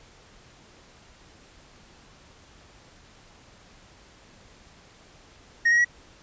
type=tone with pitch steps; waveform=triangle; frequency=1864.7 / 1894 / 1923.8 Hz; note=A#6 / A#6 / B6; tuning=0 / +27 / -46 cents; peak=-15 dBFS; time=5.65-5.848 s; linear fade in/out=10 ms; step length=66 ms; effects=pink hiss -53 dBFS RMS until 6.22 s + resampled to 16000 Hz